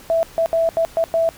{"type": "tone bursts at uneven times", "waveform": "sine", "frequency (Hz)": 659.3, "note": "E5", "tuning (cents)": 0, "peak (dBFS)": -14, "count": 6, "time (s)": [[0.1, 0.23], [0.38, 0.46], [0.53, 0.69], [0.77, 0.85], [0.97, 1.04], [1.14, 1.29]], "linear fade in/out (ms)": 0, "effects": ["pink hiss -43 dBFS RMS until 1.37 s"]}